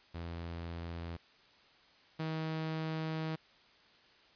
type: tone pair in turn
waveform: sawtooth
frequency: 84.5 / 158.92 Hz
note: E2 / D#3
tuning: +43 / +37 cents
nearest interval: major seventh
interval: 1094 cents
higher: second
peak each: -36 / -31 dBFS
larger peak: second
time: 0.14-1.17 / 2.19-3.36 s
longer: second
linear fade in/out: 10 ms
effects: white hiss -63 dBFS RMS until 4.35 s + resampled to 11025 Hz

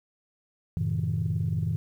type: chord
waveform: sine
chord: F# diminished seventh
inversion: none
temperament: just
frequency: 92.5 / 111 / 133.2 / 159.84 Hz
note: F#2 / A2 / C3 / Eb3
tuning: 0 / +16 / +31 / +47 cents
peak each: -30 / -29 / -33 / -28 dBFS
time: 0.77-1.76 s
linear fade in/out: 0 ms
effects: tanh soft clip ceiling -18 dBFS + 10-bit

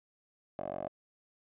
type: tone with band-pass filter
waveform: 10% pulse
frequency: 46.79 Hz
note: F#1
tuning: 20 cents sharp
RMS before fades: -39 dBFS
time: 0.59-0.88 s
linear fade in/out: 0 ms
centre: 600 Hz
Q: 5.1
effects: resampled to 8000 Hz

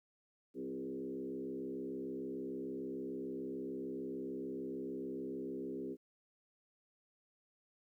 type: tone with frequency modulation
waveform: sine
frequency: 332.7 Hz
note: E4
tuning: 16 cents sharp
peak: -39 dBFS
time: 0.54-5.97 s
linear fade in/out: 50 ms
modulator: 66.7 Hz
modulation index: 1.6
effects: 13-bit

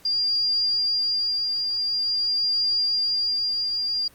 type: tone with tremolo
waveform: sine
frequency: 4798 Hz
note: D8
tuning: 36 cents sharp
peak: -19 dBFS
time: 0.05-4.08 s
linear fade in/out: 5 ms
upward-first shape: triangle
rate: 0.47 Hz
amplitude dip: 35%
effects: pink hiss -53 dBFS RMS until 4.14 s + Opus 48 kbps

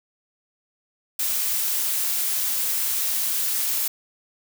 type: noise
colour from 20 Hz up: blue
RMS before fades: -24 dBFS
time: 1.19-3.88 s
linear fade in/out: 5 ms
effects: none

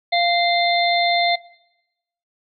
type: harmonic tone with a mistuned harmonic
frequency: 694 Hz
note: F5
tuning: 11 cents flat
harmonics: 1 / 3 / 5 / 6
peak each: -17 / -22 / -24 / -25 dBFS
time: 0.12-1.36 s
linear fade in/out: 10 ms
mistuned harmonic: 5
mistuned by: +61 cents
effects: noise-tail reverb RT60 0.9 s tail -20 dB re dry

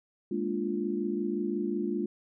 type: chord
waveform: sine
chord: Bb dominant seventh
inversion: third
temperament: equal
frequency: 207.7 / 233.1 / 293.7 / 349.2 Hz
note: Ab3 / Bb3 / D4 / F4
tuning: 0 / 0 / 0 / 0 cents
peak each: -33 / -36 / -35 / -32 dBFS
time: 0.31-2.06 s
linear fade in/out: 5 ms
effects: none

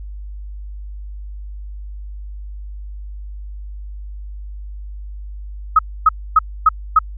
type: tone bursts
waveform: sine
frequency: 1274 Hz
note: D#6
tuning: 41 cents sharp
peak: -6 dBFS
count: 5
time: 5.76-6.99 s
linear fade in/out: 5 ms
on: 30 ms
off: 270 ms
effects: added 50 Hz sine -28 dBFS peak until 7.17 s

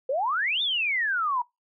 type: exponential two-way sweep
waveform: sine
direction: up then down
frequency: 496.9 to 3659 to 939 Hz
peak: -23 dBFS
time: 0.09-1.42 s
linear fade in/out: 5 ms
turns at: 0.62 s
effects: noise-tail reverb RT60 0.2 s tail -24 dB re dry

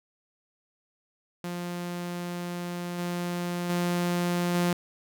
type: tone with level steps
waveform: sawtooth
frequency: 175.4 Hz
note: F3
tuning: 8 cents sharp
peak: -28 / -25 / -21 / -19 dBFS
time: 1.44-4.73 s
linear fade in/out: 2 ms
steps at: 2.98 / 3.69 / 4.54 s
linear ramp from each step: 10 ms
effects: none

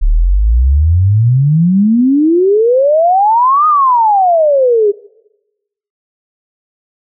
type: exponential two-way sweep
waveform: sine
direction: up then down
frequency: 34.58 to 1254 to 396.4 Hz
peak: -6 dBFS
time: 0.01-4.92 s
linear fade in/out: 20 ms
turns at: 3.67 s
effects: noise-tail reverb RT60 1.0 s tail -23 dB re dry

